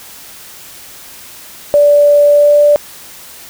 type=tone with pitch glide; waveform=sine; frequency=582 to 586.4 Hz; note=D5 to D5; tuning=-16 to -3 cents; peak=-4 dBFS; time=1.74-2.76 s; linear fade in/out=0 ms; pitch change=+13 cents; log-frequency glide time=2.27-2.57 s; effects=white hiss -34 dBFS RMS until 3.49 s